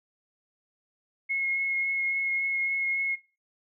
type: tone with vibrato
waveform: sine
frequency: 2167 Hz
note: C#7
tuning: 40 cents flat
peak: -25 dBFS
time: 1.29-3.16 s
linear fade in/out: 20 ms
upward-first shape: sine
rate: 3.6 Hz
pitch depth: 10 cents each way
effects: noise-tail reverb RT60 0.3 s tail -17 dB re dry